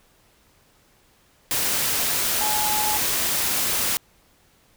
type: tone in noise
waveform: sine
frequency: 849 Hz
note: G#5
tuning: 38 cents sharp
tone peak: -25 dBFS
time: 2.41-2.97 s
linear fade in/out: 0 ms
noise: white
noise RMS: -23 dBFS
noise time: 1.51-3.97 s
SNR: -5 dB
effects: pink hiss -59 dBFS RMS until 4.76 s